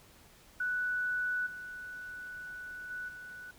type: tone with level steps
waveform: sine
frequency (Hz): 1482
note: F#6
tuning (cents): +2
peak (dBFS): -30 / -41 / -37 / -44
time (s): 0.6-3.51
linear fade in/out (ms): 5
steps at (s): 1.46 / 2.9 / 3.08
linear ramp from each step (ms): 10
effects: pink hiss -59 dBFS RMS until 3.58 s